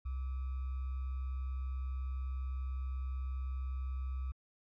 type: tone with sample-and-hold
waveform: sine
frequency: 65.41 Hz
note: C2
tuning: in tune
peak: -35 dBFS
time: 0.05-4.32 s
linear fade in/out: 10 ms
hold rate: 1225 Hz
effects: low-pass 2000 Hz 12 dB/octave